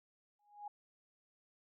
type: tone with exponential growth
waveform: sine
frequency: 826 Hz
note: G#5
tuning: 10 cents flat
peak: -40 dBFS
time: 0.39-0.68 s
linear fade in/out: 5 ms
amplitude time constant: 62 ms
effects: none